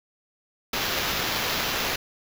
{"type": "noise with sample-and-hold", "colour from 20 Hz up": "blue", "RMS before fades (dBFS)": -27, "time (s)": [0.73, 1.96], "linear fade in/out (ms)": 5, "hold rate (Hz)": 8820, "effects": []}